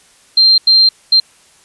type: tone bursts at uneven times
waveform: sine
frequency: 4163 Hz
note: C8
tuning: 10 cents flat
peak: -5 dBFS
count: 3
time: 0.37-0.58 / 0.67-0.89 / 1.12-1.2 s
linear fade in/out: 5 ms
effects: white hiss -48 dBFS RMS until 1.64 s + resampled to 24000 Hz